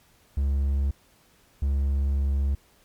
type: tone pair in turn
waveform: triangle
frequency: 69.3 / 69.3 Hz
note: C#2 / C#2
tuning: 0 / 0 cents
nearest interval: unison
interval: 0 cents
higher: neither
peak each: -19 dBFS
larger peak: neither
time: 0.37-0.91 / 1.62-2.55 s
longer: second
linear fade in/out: 5 ms
effects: pink hiss -60 dBFS RMS until 2.84 s + MP3 96 kbps